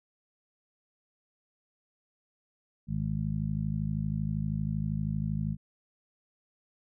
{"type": "harmonic tone", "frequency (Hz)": 52.7, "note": "G#1", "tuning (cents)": 26, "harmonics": [1, 2, 3, 4], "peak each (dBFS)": [-38, -35, -31, -35], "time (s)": [2.87, 5.57], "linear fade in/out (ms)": 50, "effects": []}